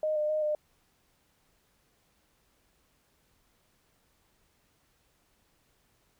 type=tone with pitch steps; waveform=sine; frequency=618 / 604 / 616 / 604 Hz; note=D#5 / D5 / D#5 / D5; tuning=-12 / +48 / -17 / +48 cents; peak=-26 dBFS; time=0.03-0.55 s; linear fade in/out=2 ms; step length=130 ms; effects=pink hiss -70 dBFS RMS until 6.19 s